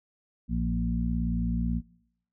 harmonic tone with a mistuned harmonic, 58.27 Hz, A#1, in tune, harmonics 1 / 2 / 3 / 4, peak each -29 / -36 / -30 / -31 dBFS, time 0.48-1.82 s, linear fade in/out 50 ms, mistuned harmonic 2, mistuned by -24 cents, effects noise-tail reverb RT60 0.8 s tail -24 dB re dry

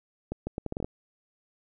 accelerating click train, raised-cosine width 2 ms, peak -18 dBFS, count 9, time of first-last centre 0.32-0.845 s, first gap 150 ms, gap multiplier 0.74, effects none

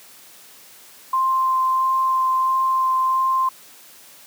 sine tone with vibrato, 1046.5 Hz, C6, in tune, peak -16 dBFS, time 1.13-3.49 s, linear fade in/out 5 ms, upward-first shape sine, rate 1.5 Hz, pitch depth 8 cents each way, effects white hiss -46 dBFS RMS until 4.26 s + high-pass 150 Hz 12 dB/octave

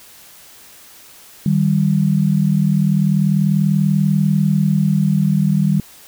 sine tone pair together, 154.68 / 195 Hz, D#3 / G3, -10 / -9 cents, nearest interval major third, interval 401 cents, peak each -15 dBFS, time 1.46-5.8 s, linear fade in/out 2 ms, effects white hiss -43 dBFS RMS until 6.07 s

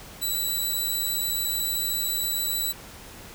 5% pulse tone with vibrato, 3952 Hz, B7, in tune, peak -18 dBFS, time 0.21-2.73 s, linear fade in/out 20 ms, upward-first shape sine, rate 6.9 Hz, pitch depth 8 cents each way, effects pink hiss -44 dBFS RMS until 3.34 s

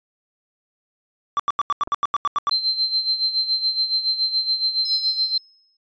triangle tone bursts, 1156 Hz, D6, 28 cents flat, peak -15 dBFS, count 11, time 1.37-2.495 s, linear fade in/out 0 ms, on 25 ms, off 85 ms
clicks, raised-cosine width 1 ms, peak -19 dBFS, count 2, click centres 1.874 / 1.877 s
sine tone with tremolo, 4117 Hz, C8, 29 cents flat, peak -16 dBFS, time 2.51-5.38 s, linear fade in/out 5 ms, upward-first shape sine, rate 7.1 Hz, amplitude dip 70%
sine tone with exponential decay, 5170 Hz, E8, 34 cents flat, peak -24 dBFS, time 4.85-5.77 s, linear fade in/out 5 ms, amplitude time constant 200 ms
effects resampled to 16000 Hz

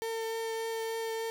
35% pulse tone with vibrato, 451.1 Hz, A4, 43 cents sharp, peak -31 dBFS, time 0.02-1.3 s, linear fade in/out 0 ms, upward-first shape triangle, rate 3.4 Hz, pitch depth 11 cents each way, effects none

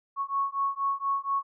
sine beating tone pair, 1103 / 1107.2 Hz, C#6 / C#6, -9 / -2 cents, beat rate 4.2 Hz, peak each -29 dBFS, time 0.16-1.43 s, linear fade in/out 50 ms, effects none

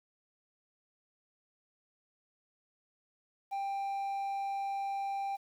triangle tone with quantisation, 790 Hz, G5, 13 cents sharp, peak -31 dBFS, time 3.51-5.37 s, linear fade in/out 20 ms, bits 10, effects none

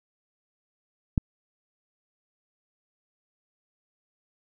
click, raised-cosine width 5 ms, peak -9 dBFS, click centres 1.178 s, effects none

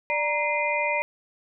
sine tone cluster, 589 / 939 / 2067 / 2426 Hz, D5 / A#5 / C7 / D#7, +5 / +12 / -22 / -44 cents, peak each -28 dBFS, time 0.1-1.02 s, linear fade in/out 0 ms, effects none

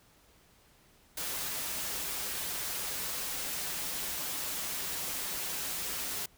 white noise with comb filter, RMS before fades -36 dBFS, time 1.17-6.26 s, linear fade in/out 5 ms, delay 8.8 ms, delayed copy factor -0.5, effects pink hiss -63 dBFS RMS until 6.37 s

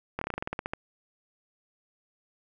slowing click train, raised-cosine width 0.5 ms, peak -16 dBFS, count 13, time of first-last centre 0.19-0.735 s, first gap 24 ms, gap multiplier 1.11, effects none

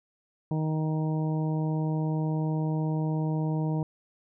harmonic tone, 156.4 Hz, D#3, 9 cents sharp, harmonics 1 / 2 / 3 / 4 / 5 / 6, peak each -26 / -33 / -39 / -41 / -43 / -42 dBFS, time 0.51-3.83 s, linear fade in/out 2 ms, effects none

